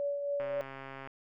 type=tone with tremolo; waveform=sine; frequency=570 Hz; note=C#5; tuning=48 cents sharp; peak=-29 dBFS; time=0-0.61 s; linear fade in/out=0 ms; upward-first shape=triangle; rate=3.7 Hz; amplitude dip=45%
type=click train; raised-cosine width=0.5 ms; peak=-29 dBFS; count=92; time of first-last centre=0.4-1.074 s; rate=135 Hz
effects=none